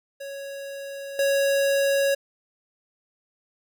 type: tone with level steps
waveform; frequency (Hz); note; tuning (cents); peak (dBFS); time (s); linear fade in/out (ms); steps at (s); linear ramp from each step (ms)
square; 554.4; C#5; 0; -34 / -20; 0.2-2.15; 10; 1.19; 2
effects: none

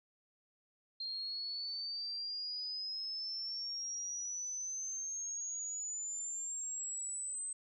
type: exponential sweep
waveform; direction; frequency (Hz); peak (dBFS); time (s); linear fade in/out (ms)
sine; up; 4186 to 8240; -38; 1-7.53; 5
effects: none

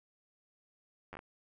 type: slowing click train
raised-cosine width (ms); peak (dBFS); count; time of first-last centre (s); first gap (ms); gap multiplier
0.5; -30; 5; 1.13-1.191; 10; 1.29
effects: none

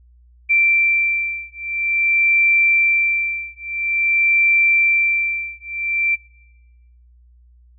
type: beating tone pair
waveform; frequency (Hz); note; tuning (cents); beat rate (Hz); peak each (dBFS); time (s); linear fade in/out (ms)
sine; 2349 / 2349.49; D7 / D7; 0 / 0; 0.49; -18; 0.49-6.16; 20
effects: noise-tail reverb RT60 1.0 s tail -21 dB re dry + added 60 Hz sine -47 dBFS peak until 7.78 s

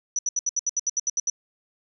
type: tone bursts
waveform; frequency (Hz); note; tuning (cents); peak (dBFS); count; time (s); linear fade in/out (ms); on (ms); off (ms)
sine; 5920; F#8; 0; -21; 12; 0.16-1.3; 2; 29; 72
effects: none

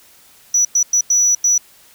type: tone bursts at uneven times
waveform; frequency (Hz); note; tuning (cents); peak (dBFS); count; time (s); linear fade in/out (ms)
sine; 5900; F#8; -6; -9; 5; 0.54-0.65 / 0.75-0.83 / 0.93-1.01 / 1.1-1.35 / 1.44-1.58; 5
effects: tanh soft clip ceiling -8 dBFS + white hiss -48 dBFS RMS until 1.94 s

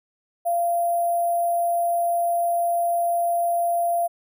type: tone with sample-and-hold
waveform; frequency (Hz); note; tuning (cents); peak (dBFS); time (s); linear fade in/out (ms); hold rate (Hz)
sine; 688; F5; -26; -19; 0.45-4.08; 20; 11025
effects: none

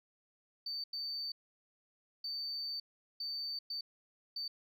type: tone bursts at uneven times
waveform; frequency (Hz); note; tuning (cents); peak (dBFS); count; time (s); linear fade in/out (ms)
sine; 4573; D8; -47; -36; 6; 0.66-0.84 / 0.93-1.32 / 2.24-2.8 / 3.2-3.59 / 3.7-3.81 / 4.36-4.48; 5
effects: tanh soft clip ceiling -33 dBFS

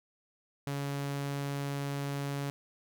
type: tone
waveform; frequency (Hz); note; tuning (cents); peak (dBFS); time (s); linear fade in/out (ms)
sawtooth; 140.9; C#3; +29; -29; 0.67-2.5; 0
effects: none

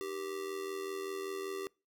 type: tone with amplitude modulation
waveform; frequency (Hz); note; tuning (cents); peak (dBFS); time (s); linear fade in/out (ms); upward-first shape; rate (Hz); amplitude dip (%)
square; 390; G4; -9; -35; 0.01-1.67; 0; sine; 85.2; 65
effects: noise-tail reverb RT60 0.3 s tail -25 dB re dry

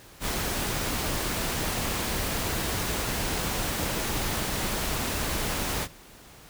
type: noise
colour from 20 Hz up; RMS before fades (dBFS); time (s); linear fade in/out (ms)
pink; -29; 0.2-5.88; 50
effects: pink hiss -50 dBFS RMS until 6.49 s

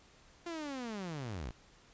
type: linear sweep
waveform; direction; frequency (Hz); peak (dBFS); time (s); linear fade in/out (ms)
sawtooth; down; 349.2 to 50.1; -35; 0.46-1.51; 5
effects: pink hiss -62 dBFS RMS until 1.93 s + resampled to 16000 Hz

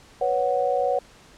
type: chord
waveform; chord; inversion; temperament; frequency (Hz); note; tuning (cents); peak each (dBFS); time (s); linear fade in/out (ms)
sine; B suspended second; none; equal; 493.9 / 554.4 / 740; B4 / C#5 / F#5; 0 / 0 / 0; -25 / -24 / -24; 0.21-0.99; 5
effects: pink hiss -51 dBFS RMS until 1.37 s + low-pass 8000 Hz 12 dB/octave

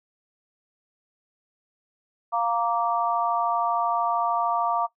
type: chord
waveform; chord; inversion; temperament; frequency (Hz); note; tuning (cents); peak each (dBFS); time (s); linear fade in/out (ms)
sine; Bb major; second; just; 699.2 / 932.3 / 1165.4; F5 / Bb5 / D6; +2 / 0 / -14; -26; 2.32-4.87; 20
effects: noise-tail reverb RT60 0.1 s tail -17 dB re dry

